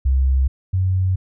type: tone pair in turn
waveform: sine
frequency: 66 / 93.34 Hz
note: C2 / F#2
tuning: +16 / +16 cents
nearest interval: tritone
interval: 600 cents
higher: second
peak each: -13 / -15 dBFS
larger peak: first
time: 0.05-0.48 / 0.73-1.16 s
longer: neither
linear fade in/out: 10 ms
effects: none